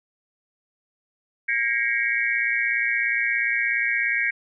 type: tone cluster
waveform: sine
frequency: 1625 / 1897 / 2150 / 2267 Hz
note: G#6 / A#6 / C7 / C#7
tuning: -38 / +30 / +47 / +38 cents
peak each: -26 dBFS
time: 1.48-4.31 s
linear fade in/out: 10 ms
effects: none